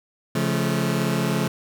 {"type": "chord", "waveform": "sawtooth", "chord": "Db augmented", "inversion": "none", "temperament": "just", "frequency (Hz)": [138.59, 173.24, 216.5], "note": ["Db3", "F3", "A3"], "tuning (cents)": [0, -14, -28], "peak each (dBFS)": -21, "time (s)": [0.35, 1.48], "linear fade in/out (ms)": 5, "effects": []}